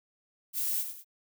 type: noise with echo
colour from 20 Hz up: violet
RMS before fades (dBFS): -31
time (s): 0.53-0.85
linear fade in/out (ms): 50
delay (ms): 98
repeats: 2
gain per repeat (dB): -8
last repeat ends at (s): 1.046
effects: none